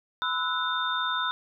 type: tone cluster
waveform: sine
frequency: 1004 / 1308 / 1472 / 3621 Hz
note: B5 / E6 / F#6 / A7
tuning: +28 / -14 / -9 / +49 cents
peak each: -31 dBFS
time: 0.22-1.31 s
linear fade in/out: 0 ms
effects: none